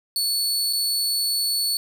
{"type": "tone with dropouts", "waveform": "sawtooth", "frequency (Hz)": 4435, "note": "C#8", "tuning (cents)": 0, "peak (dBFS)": -18, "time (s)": [0.16, 1.77], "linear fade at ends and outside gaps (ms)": 1, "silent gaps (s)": [0.728, 0.732], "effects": []}